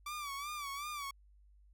sawtooth tone with vibrato, 1157 Hz, D6, 26 cents flat, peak -36 dBFS, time 0.06-1.11 s, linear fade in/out 5 ms, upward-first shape sine, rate 2.7 Hz, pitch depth 84 cents each way, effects added 50 Hz sine -60 dBFS peak until 1.73 s

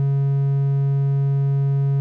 triangle tone, 138.59 Hz, C#3, in tune, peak -14 dBFS, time 0-2 s, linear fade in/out 0 ms, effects none

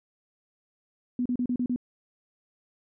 sine tone bursts, 246.9 Hz, B3, in tune, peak -24 dBFS, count 6, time 1.19-1.761 s, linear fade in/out 2 ms, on 66 ms, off 35 ms, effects none

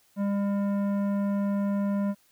sine tone with tanh clipping, 200.7 Hz, G3, 41 cents sharp, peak -26 dBFS, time 0.16-2.15 s, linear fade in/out 50 ms, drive 13 dB, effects white hiss -64 dBFS RMS until 2.31 s

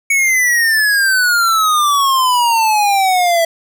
square exponential sweep, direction down, 2239 to 659.3 Hz, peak -11 dBFS, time 0.1-3.45 s, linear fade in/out 5 ms, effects none

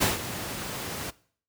pink noise with ADSR envelope, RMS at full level -21 dBFS, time 0-1.11 s, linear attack 22 ms, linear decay 150 ms, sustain -13 dB, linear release 15 ms, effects noise-tail reverb RT60 0.5 s tail -20 dB re dry + high-pass 80 Hz 12 dB/octave

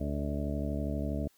harmonic tone with a mistuned harmonic, 72.4 Hz, D2, 24 cents flat, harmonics 1 / 2 / 3 / 4 / 5 / 6 / 7 / 8 / 9, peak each -34 / -38 / -37 / -38 / -50 / -45 / -52 / -43 / -42 dBFS, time 0-1.28 s, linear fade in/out 10 ms, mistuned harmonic 9, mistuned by -21 cents, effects white hiss -67 dBFS RMS until 1.37 s

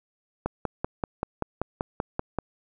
click train, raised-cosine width 1 ms, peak -12 dBFS, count 11, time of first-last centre 0.46-2.387 s, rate 5.19 Hz, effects none

